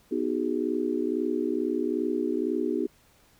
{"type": "chord", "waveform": "sine", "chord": "G# minor seventh", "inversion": "first", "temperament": "just", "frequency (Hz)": [249.2, 311.5, 373.8, 415.3], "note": ["B3", "D#4", "F#4", "G#4"], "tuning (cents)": [16, 2, 18, 0], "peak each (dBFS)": [-31, -29, -30, -32], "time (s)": [0.11, 2.87], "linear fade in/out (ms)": 10, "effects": ["pink hiss -61 dBFS RMS until 3.39 s"]}